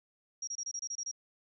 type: tone bursts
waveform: sine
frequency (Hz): 5660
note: F8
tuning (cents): +22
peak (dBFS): -35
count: 9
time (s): 0.42-1.114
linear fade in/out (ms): 5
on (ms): 54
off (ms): 26
effects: none